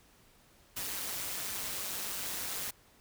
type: noise with amplitude modulation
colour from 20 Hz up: white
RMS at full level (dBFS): -35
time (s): 0.76-2.71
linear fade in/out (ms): 10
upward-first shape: sine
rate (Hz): 192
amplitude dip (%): 60
effects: pink hiss -63 dBFS RMS until 3 s